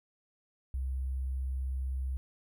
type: tone with sample-and-hold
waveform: sine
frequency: 65.41 Hz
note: C2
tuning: in tune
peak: -31 dBFS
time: 0.74-2.17 s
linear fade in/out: 0 ms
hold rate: 11025 Hz
effects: none